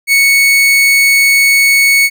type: tone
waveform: 40% pulse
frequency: 2217 Hz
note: C#7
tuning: in tune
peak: -5 dBFS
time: 0.07-2.1 s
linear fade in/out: 50 ms
effects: none